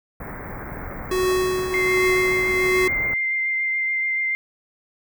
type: band-stop noise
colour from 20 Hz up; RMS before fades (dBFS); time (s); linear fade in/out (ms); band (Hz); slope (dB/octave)
pink; -33; 0.2-3.14; 5; 2200 to 16000; 96
type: tone with tremolo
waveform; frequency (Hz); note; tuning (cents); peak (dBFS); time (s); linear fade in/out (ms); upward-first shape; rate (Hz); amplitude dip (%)
square; 370; F#4; 0; -18; 1.11-2.88; 5; triangle; 1.3; 55
type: tone with vibrato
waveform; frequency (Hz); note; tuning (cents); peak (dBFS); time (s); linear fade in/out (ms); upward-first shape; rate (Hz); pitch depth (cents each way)
sine; 2093; C7; 0; -20; 1.74-4.35; 0; triangle; 7; 14
effects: none